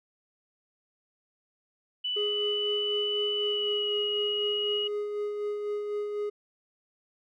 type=tone with pitch glide; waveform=sine; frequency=2976 to 2900 Hz; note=F#7 to F#7; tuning=+9 to -35 cents; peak=-28 dBFS; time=2.04-4.88 s; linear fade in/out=10 ms; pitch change=-44 cents; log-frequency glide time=3.36-3.98 s
type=tone with tremolo; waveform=triangle; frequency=415.3 Hz; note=G#4; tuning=in tune; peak=-26 dBFS; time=2.16-6.3 s; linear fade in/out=10 ms; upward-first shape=sine; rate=4 Hz; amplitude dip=35%
effects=none